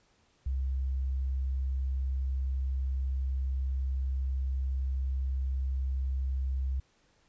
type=tone; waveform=sine; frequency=66 Hz; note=C2; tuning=16 cents sharp; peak=-28 dBFS; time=0.46-6.8 s; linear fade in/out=5 ms; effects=pink hiss -68 dBFS RMS until 7.28 s + resampled to 16000 Hz